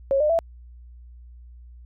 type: tone with pitch steps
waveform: sine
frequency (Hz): 547 / 603.4 / 665.7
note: C#5 / D5 / E5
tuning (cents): -23 / +47 / +17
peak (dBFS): -17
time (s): 0.11-0.389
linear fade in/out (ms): 0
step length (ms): 93
effects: added 60 Hz sine -42 dBFS peak until 1.85 s